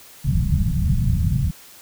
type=low-pass noise; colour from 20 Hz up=white; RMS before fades=-19 dBFS; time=0.24-1.51 s; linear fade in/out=10 ms; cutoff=180 Hz; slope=48 dB/octave; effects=white hiss -45 dBFS RMS until 1.81 s